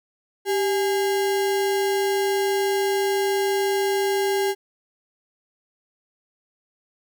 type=tone with sample-and-hold; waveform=sine; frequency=392 Hz; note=G4; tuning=in tune; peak=-19 dBFS; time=0.45-4.55 s; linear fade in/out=50 ms; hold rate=1225 Hz; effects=none